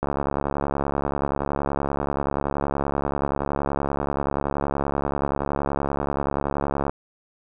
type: click train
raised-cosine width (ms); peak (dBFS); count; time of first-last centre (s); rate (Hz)
1; -10; 485; 0.03-6.895; 70.5
effects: none